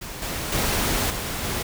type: noise with level steps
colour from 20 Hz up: pink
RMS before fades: -35 / -29 / -23 / -29 / -27 dBFS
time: 0.01-1.63 s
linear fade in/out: 10 ms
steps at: 0.22 / 0.52 / 1.1 / 1.44 s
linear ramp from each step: 2 ms
effects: none